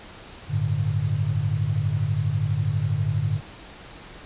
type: chord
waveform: sine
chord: G suspended second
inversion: none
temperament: just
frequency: 98 / 110.25 / 147 Hz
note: G2 / A2 / D3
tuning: 0 / +4 / +2 cents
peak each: -26 / -25 / -25 dBFS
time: 0.48-3.41 s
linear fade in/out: 50 ms
effects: pink hiss -43 dBFS RMS until 4.25 s + resampled to 8000 Hz